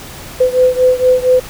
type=beating tone pair; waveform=sine; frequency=505 / 509.3 Hz; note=B4 / C5; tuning=+39 / -47 cents; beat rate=4.3 Hz; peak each=-10 / -12 dBFS; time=0.4-1.4 s; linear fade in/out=10 ms; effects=pink hiss -31 dBFS RMS until 1.49 s